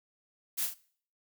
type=noise with echo; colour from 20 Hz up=blue; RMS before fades=-32 dBFS; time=0.57-0.67 s; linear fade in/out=20 ms; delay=38 ms; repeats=2; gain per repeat=-6 dB; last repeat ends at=0.746 s; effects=noise-tail reverb RT60 0.5 s tail -20 dB re dry

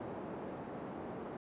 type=band-pass noise; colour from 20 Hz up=pink; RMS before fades=-44 dBFS; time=0-1.37 s; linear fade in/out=5 ms; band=200 to 800 Hz; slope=12 dB/octave; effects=resampled to 8000 Hz

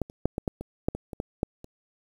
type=clicks; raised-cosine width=2 ms; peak=-14 / -30 / -9 / -15 / -13 / -22 / -10 / -19 / -23 / -16 / -11 / -29 dBFS; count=12; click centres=0.017 / 0.099 / 0.256 / 0.381 / 0.478 / 0.61 / 0.885 / 0.95 / 1.132 / 1.201 / 1.431 / 1.644 s; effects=8-bit

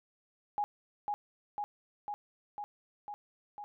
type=tone with echo; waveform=sine; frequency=827 Hz; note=G#5; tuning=8 cents flat; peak=-29 dBFS; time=0.58-0.64 s; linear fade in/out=0 ms; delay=500 ms; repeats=6; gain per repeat=-2 dB; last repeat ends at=3.64 s; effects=none

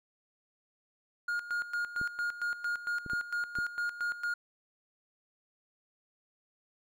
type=tone with tremolo; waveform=triangle; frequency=1424 Hz; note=F6; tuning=33 cents sharp; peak=-28 dBFS; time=1.28-4.34 s; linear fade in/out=5 ms; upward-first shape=square; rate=4.4 Hz; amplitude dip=75%
type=clicks; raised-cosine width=3 ms; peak=-30 dBFS; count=4; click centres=2.014 / 3.063 / 3.134 / 3.587 s
effects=none

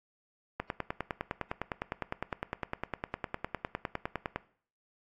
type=click train; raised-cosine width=0.5 ms; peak=-17 dBFS; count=38; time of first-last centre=0.6-4.36 s; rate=9.84 Hz; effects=noise-tail reverb RT60 0.5 s tail -18 dB re dry + AAC 48 kbps

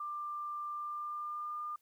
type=tone with pitch glide; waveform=sine; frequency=1188 to 1205.3 Hz; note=D6 to D6; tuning=+20 to +45 cents; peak=-37 dBFS; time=0-1.76 s; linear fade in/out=5 ms; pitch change=+25 cents; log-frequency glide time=0.69-1.56 s; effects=white hiss -75 dBFS RMS until 1.81 s

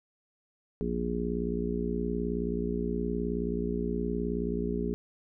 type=harmonic tone; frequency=59 Hz; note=A#1; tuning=22 cents sharp; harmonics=1 / 3 / 4 / 5 / 6 / 7; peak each=-36 / -34 / -34 / -40 / -39 / -34 dBFS; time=0.81-4.94 s; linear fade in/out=0 ms; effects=none

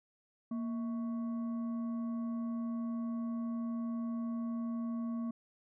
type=tone with frequency modulation; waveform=sine; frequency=233.1 Hz; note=A#3; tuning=in tune; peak=-34 dBFS; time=0.51-5.31 s; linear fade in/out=5 ms; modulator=879 Hz; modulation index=0.25; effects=none

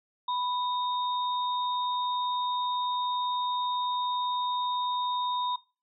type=tone pair together; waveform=sine; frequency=991 / 3701 Hz; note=B5 / A#7; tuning=+6 / -13 cents; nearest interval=octave + major seventh; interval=2281 cents; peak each=-28 / -36 dBFS; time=0.28-5.56 s; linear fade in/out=5 ms; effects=noise-tail reverb RT60 0.3 s tail -19 dB re dry

